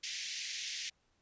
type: band-pass noise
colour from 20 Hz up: white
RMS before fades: -41 dBFS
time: 0.03-0.9 s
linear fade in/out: 10 ms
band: 1900 to 6600 Hz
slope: 48 dB/octave
effects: pink hiss -75 dBFS RMS until 1.21 s + resampled to 16000 Hz